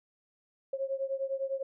sine beating tone pair, 537 / 546.9 Hz, C5 / C#5, +45 / -23 cents, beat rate 9.9 Hz, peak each -33 / -35 dBFS, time 0.73-1.63 s, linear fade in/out 5 ms, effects none

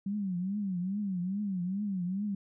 sine tone with vibrato, 191.6 Hz, G3, 39 cents flat, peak -30 dBFS, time 0.06-2.35 s, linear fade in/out 5 ms, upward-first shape triangle, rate 2.4 Hz, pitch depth 180 cents each way, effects none

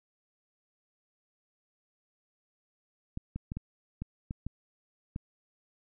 clicks, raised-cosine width 5 ms, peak -23 dBFS, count 8, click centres 3.174 / 3.36 / 3.519 / 3.57 / 4.02 / 4.309 / 4.466 / 5.161 s, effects none

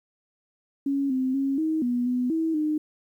sine tone with pitch steps, 277.6 / 259.7 / 273.1 / 316.1 / 244 / 248.9 / 323.2 / 305.4 Hz, C#4 / C4 / C#4 / D#4 / B3 / B3 / E4 / D#4, +3 / -13 / -26 / +27 / -21 / +14 / -34 / -32 cents, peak -22 dBFS, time 0.86-2.78 s, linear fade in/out 5 ms, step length 240 ms, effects 10-bit

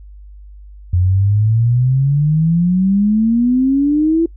sine exponential sweep, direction up, 87.5 to 336.9 Hz, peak -10 dBFS, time 0.93-4.26 s, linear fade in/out 5 ms, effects noise-tail reverb RT60 0.1 s tail -24 dB re dry + added 50 Hz sine -34 dBFS peak until 4.36 s

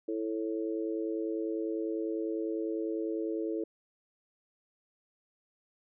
harmonic tone, 110 Hz, A2, in tune, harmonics 3 / 4 / 5, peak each -33 / -35 / -41 dBFS, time 0.08-3.64 s, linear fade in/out 5 ms, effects none

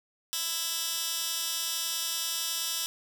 15% pulse tone with high-pass filter, 330.7 Hz, E4, 6 cents sharp, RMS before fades -32 dBFS, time 0.33-2.86 s, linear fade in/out 0 ms, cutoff 4200 Hz, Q 0.94, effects none

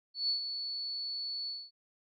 sine tone with ADSR envelope, 4435 Hz, C#8, in tune, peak -27 dBFS, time 0.14-1.71 s, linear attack 150 ms, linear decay 110 ms, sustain -8 dB, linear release 230 ms, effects none

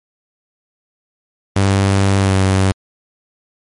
sawtooth tone with pitch glide, 98 to 95.6 Hz, G2 to G2, 0 to -43 cents, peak -7 dBFS, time 1.56-2.72 s, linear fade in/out 5 ms, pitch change -43 cents, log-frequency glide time 2.2-2.35 s, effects MP3 48 kbps

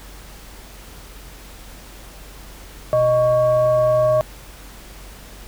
sine tone with frequency modulation, 619 Hz, D#5, 9 cents flat, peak -13 dBFS, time 2.93-4.21 s, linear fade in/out 0 ms, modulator 495 Hz, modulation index 0.49, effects added 47 Hz sine -40 dBFS peak until 5.47 s + pink hiss -42 dBFS RMS until 5.47 s

